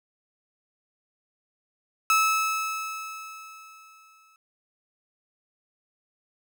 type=tone with exponential decay; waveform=30% pulse; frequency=1300 Hz; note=E6; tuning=24 cents flat; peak=-15 dBFS; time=2.1-4.36 s; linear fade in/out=1 ms; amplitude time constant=490 ms; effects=none